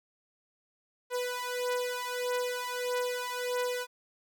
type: beating tone pair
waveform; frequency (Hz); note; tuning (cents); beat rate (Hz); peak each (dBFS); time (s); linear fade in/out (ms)
sawtooth; 493.8 / 495.4; B4 / B4; 0 / +5; 1.6; -30; 1.1-3.87; 50
effects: none